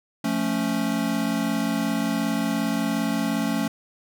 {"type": "chord", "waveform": "square", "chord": "F augmented", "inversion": "none", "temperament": "equal", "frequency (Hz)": [174.61, 220, 277.2], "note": ["F3", "A3", "C#4"], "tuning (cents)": [0, 0, 0], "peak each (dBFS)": [-31, -26, -27], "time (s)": [0.24, 3.68], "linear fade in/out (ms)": 5, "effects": []}